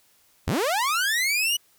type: linear sweep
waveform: sawtooth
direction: up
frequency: 41.2 to 2966 Hz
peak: -18 dBFS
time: 0.47-1.57 s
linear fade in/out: 10 ms
effects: white hiss -61 dBFS RMS until 1.78 s